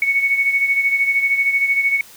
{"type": "beating tone pair", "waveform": "sine", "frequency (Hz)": [2217, 2230], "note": ["C#7", "C#7"], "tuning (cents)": [0, 10], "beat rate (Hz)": 13, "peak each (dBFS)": [-15, -22], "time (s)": [0.02, 2.01], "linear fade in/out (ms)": 2, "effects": ["white hiss -43 dBFS RMS until 2.16 s"]}